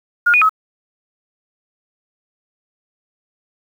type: tone with pitch steps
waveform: sine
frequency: 1424 / 2464 / 1281 Hz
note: F6 / D#7 / E6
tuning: +33 / -17 / -50 cents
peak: -9 dBFS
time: 0.26-0.494 s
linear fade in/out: 10 ms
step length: 78 ms
effects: 7-bit